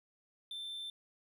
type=tone; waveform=triangle; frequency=3554 Hz; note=A7; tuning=17 cents sharp; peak=-39 dBFS; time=0.51-0.9 s; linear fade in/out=2 ms; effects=none